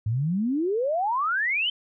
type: exponential sweep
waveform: sine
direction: up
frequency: 102.7 to 3139 Hz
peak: -22 dBFS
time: 0.06-1.7 s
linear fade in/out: 5 ms
effects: none